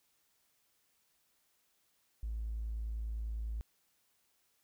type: tone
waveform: triangle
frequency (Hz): 55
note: A1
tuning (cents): 0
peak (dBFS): -32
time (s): 2.23-3.61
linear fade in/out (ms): 0
effects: tanh soft clip ceiling -33 dBFS + white hiss -75 dBFS RMS until 4.63 s